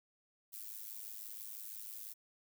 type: noise with amplitude modulation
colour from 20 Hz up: violet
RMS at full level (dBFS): -44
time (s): 0.52-2.14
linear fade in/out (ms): 20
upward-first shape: sine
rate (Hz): 106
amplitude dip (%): 80
effects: none